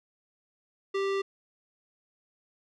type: tone with low-pass filter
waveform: square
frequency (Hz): 392.2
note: G4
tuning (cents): +1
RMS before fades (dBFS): -29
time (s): 0.94-1.22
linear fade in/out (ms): 10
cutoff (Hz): 3800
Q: 0.85
effects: none